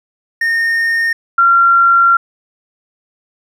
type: tone pair in turn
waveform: triangle / sine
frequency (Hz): 1835 / 1374.7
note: A#6 / F6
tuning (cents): -28 / -28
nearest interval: perfect fourth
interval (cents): 500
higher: first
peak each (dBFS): -10 / -6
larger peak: second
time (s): 0.41-1.13 / 1.38-2.17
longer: second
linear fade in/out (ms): 5
effects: none